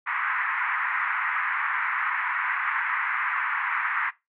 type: band-pass noise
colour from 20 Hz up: white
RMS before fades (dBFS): -27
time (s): 0.06-4.11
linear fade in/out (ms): 20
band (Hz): 970 to 2100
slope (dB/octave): 48
effects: noise-tail reverb RT60 0.2 s tail -18 dB re dry